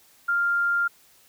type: tone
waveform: sine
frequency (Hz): 1396.9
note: F6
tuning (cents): 0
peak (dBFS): -20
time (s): 0.28-0.88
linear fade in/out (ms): 10
effects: white hiss -57 dBFS RMS until 1.28 s